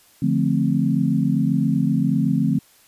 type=chord; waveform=sine; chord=D minor seventh; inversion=none; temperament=equal; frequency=146.83 / 174.61 / 220 / 261.6 Hz; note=D3 / F3 / A3 / C4; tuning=0 / 0 / 0 / 0 cents; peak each=-22 dBFS; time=0.22-2.59 s; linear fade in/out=5 ms; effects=white hiss -54 dBFS RMS until 2.87 s + resampled to 32000 Hz